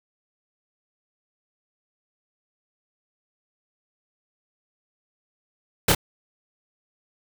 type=noise with echo; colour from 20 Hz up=pink; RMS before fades=-17 dBFS; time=5.88-5.92 s; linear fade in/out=5 ms; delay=29 ms; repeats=1; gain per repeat=-3 dB; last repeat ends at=5.949 s; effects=none